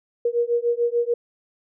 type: beating tone pair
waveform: sine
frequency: 471.3 / 478.1 Hz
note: A#4 / A#4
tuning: +19 / +44 cents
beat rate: 6.8 Hz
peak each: -22 dBFS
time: 0.25-1.14 s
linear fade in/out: 5 ms
effects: none